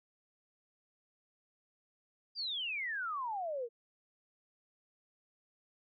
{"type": "exponential sweep", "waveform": "sine", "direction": "down", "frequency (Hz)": [4884, 449.3], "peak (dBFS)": -35, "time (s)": [2.35, 3.69], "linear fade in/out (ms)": 50, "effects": []}